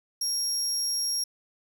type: tone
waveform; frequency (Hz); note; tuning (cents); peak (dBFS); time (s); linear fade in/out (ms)
30% pulse; 5588; F8; 0; -22; 0.21-1.24; 5
effects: none